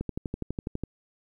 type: click train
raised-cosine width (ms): 3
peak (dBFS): -18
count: 11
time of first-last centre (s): 0.01-0.836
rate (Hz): 12.1
effects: 10-bit